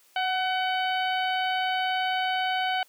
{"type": "harmonic tone with a mistuned harmonic", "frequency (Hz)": 753, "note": "F#5", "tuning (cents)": 30, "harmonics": [1, 2, 3, 4, 5, 6], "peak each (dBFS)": [-26, -31, -35, -32, -42, -45], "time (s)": [0.16, 2.83], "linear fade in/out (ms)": 2, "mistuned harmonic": 1, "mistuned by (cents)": -22, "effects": ["white hiss -60 dBFS RMS until 2.88 s", "high-pass 300 Hz 12 dB/octave"]}